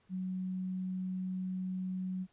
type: tone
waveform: sine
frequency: 185.6 Hz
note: F#3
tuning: 6 cents sharp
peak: -34 dBFS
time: 0.09-2.27 s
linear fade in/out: 50 ms
effects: pink hiss -71 dBFS RMS until 2.32 s + resampled to 8000 Hz